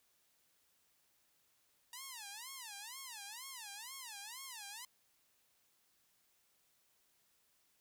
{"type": "tone with vibrato", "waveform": "5% pulse", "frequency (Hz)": 932.3, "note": "A#5", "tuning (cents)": 0, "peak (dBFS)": -35, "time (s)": [1.93, 4.85], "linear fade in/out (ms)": 2, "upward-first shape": "sine", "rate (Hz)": 2.1, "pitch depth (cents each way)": 270, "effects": ["white hiss -75 dBFS RMS until 7.8 s"]}